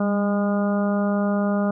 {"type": "harmonic tone with a mistuned harmonic", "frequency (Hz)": 204.2, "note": "G#3", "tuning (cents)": -29, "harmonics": [1, 2, 3, 4, 5, 6, 7], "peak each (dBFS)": [-20, -31, -26, -34, -38, -33, -36], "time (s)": [0, 1.71], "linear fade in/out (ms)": 5, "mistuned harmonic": 1, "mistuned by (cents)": -30, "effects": []}